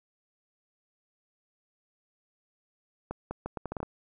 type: accelerating click train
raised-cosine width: 1 ms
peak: -20 dBFS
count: 9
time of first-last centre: 3.11-3.83 s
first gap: 200 ms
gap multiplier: 0.75
effects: none